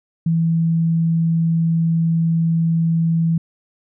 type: tone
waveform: sine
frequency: 164.81 Hz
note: E3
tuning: in tune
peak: -14 dBFS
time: 0.26-3.38 s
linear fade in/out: 5 ms
effects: none